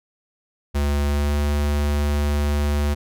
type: tone with pitch glide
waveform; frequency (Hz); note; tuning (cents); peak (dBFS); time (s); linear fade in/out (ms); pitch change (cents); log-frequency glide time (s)
square; 72 to 73.01; D2 to D2; -34 to -10; -19; 0.74-2.95; 20; +24; 1.06-1.37
effects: none